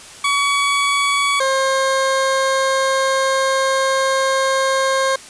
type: tone pair in turn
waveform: 20% pulse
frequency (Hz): 1131 / 533.8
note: C#6 / C5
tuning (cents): +34 / +35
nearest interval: octave + minor second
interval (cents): 1299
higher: first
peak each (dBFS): -10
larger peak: neither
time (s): 0.24-1.4 / 1.4-5.16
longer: second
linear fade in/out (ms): 5
effects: white hiss -38 dBFS RMS until 5.29 s + resampled to 22050 Hz